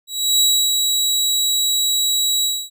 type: tone with ADSR envelope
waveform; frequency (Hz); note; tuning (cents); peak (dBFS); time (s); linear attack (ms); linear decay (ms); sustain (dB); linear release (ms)
25% pulse; 3885; B7; -29; -8; 0.07-2.7; 330; 300; -4; 260
effects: none